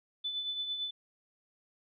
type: tone with tremolo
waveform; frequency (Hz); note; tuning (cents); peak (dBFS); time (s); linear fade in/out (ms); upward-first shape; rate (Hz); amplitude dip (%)
sine; 3500; A7; -10; -31; 0.24-0.91; 10; triangle; 8.9; 55
effects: none